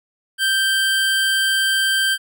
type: tone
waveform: 25% pulse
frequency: 1568 Hz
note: G6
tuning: in tune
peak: -12 dBFS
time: 0.38-2.18 s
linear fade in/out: 50 ms
effects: none